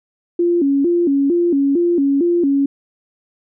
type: tone with vibrato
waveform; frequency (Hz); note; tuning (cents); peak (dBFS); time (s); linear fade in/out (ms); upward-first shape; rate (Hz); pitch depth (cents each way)
sine; 310.4; D#4; -4; -12; 0.39-2.66; 5; square; 2.2; 190
effects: none